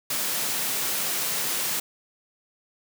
white high-pass noise, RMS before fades -27 dBFS, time 0.1-1.8 s, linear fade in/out 5 ms, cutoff 130 Hz, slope 96 dB/octave, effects none

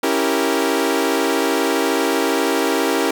sawtooth chord, C# diminished seventh, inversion none, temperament equal, 277.2 / 329.6 / 392 / 466.2 Hz, C#4 / E4 / G4 / Bb4, 0 / 0 / 0 / 0 cents, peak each -18 dBFS, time 0.03-3.11 s, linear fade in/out 5 ms, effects none

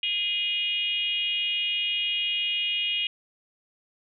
sine tone with frequency modulation, 2867 Hz, F7, 45 cents sharp, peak -24 dBFS, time 0.03-3.07 s, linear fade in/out 2 ms, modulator 400 Hz, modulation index 1, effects none

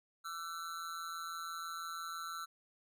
square tone with amplitude modulation, 1337 Hz, E6, 24 cents sharp, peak -38 dBFS, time 0.24-2.46 s, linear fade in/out 20 ms, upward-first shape sine, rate 166 Hz, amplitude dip 80%, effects none

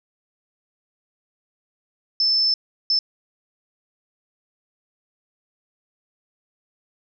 sine tone bursts at uneven times, 5274 Hz, E8, in tune, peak -16 dBFS, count 2, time 2.2-2.54 / 2.9-2.99 s, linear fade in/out 2 ms, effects none

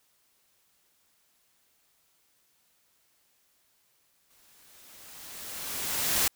white noise with exponential growth, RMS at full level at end -24 dBFS, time 4.3-6.28 s, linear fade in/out 5 ms, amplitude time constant 430 ms, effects white hiss -69 dBFS RMS until 6.35 s

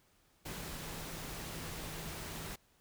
sine tone in noise, 160 Hz, D#3, 49 cents sharp, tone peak -50 dBFS, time 0.45-2.56 s, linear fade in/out 10 ms, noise pink, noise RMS -44 dBFS, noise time 0.45-2.56 s, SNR -9 dB, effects pink hiss -70 dBFS RMS until 2.8 s

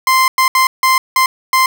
30% pulse tone bursts at uneven times, 1043 Hz, C6, 6 cents flat, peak -6 dBFS, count 6, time 0.07-0.28 / 0.38-0.48 / 0.55-0.67 / 0.83-0.98 / 1.16-1.26 / 1.53-1.66 s, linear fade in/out 2 ms, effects none

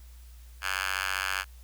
5% pulse tone with high-pass filter, 95.1 Hz, F#2, 48 cents sharp, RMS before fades -31 dBFS, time 0.61-1.45 s, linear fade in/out 50 ms, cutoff 1700 Hz, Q 5.5, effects added 60 Hz sine -46 dBFS peak until 1.63 s + white hiss -60 dBFS RMS until 1.63 s

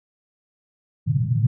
white band-pass noise, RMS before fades -20 dBFS, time 1.06-1.47 s, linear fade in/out 10 ms, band 110 to 150 Hz, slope 48 dB/octave, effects none

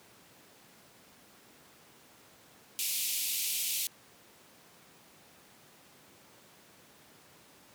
white band-pass noise, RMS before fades -33 dBFS, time 2.79-3.87 s, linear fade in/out 0 ms, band 2300 to 16000 Hz, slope 48 dB/octave, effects pink hiss -58 dBFS RMS until 7.74 s + high-pass 150 Hz 12 dB/octave

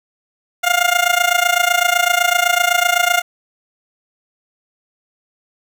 15% pulse tone with amplitude modulation, 706 Hz, F5, 19 cents sharp, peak -3 dBFS, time 0.63-3.22 s, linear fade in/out 20 ms, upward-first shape sine, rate 27.9 Hz, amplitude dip 85%, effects none

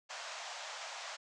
pink band-pass noise, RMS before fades -45 dBFS, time 0.09-1.17 s, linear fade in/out 20 ms, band 600 to 7300 Hz, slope 48 dB/octave, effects none

